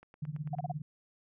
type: click train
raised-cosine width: 0.5 ms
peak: -39 dBFS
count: 6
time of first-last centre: 0.03-0.586 s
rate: 9 Hz
type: tone with tremolo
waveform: sine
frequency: 150 Hz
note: D3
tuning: 37 cents sharp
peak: -31 dBFS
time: 0.22-0.82 s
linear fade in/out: 5 ms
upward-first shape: triangle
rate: 17 Hz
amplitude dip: 100%
type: tone bursts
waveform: sine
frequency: 723 Hz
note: F#5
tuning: 40 cents flat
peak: -33 dBFS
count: 4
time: 0.53-0.717 s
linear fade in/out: 5 ms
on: 22 ms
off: 33 ms
effects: none